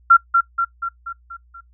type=tone with echo; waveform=sine; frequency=1370 Hz; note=F6; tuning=34 cents flat; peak=-5 dBFS; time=0.1-0.17 s; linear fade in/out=10 ms; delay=240 ms; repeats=6; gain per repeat=-5 dB; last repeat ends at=1.61 s; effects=noise-tail reverb RT60 0.1 s tail -21 dB re dry + added 60 Hz sine -50 dBFS peak until 1.73 s